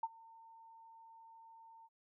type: tone with ADSR envelope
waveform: sine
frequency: 907 Hz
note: A#5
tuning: 48 cents flat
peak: -32 dBFS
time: 0.03-1.89 s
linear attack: 5 ms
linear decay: 39 ms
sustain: -24 dB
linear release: 40 ms
effects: none